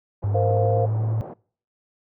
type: band-pass noise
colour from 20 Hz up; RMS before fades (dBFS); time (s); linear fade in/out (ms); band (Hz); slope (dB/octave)
white; -38; 0.22-1.34; 10; 120 to 780; 24
type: tone with pitch glide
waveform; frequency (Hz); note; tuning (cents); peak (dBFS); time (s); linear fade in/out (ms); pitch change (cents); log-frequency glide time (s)
sine; 101.7 to 110.27; G#2 to A2; -36 to +4; -20; 0.24-1.21; 0; +140; 0.39-1.02
type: chord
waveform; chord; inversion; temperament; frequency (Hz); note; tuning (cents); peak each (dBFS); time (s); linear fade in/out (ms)
sine; Bb suspended second; none; just; 466.2 / 524.4 / 699.2; Bb4 / C5 / F5; 0 / +4 / +2; -25 / -23 / -25; 0.34-0.86; 10
effects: noise-tail reverb RT60 0.5 s tail -25 dB re dry